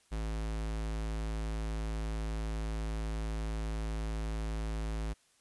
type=tone; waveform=square; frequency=54.1 Hz; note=A1; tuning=29 cents flat; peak=-34 dBFS; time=0.11-5.14 s; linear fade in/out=20 ms; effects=white hiss -68 dBFS RMS until 5.4 s + resampled to 24000 Hz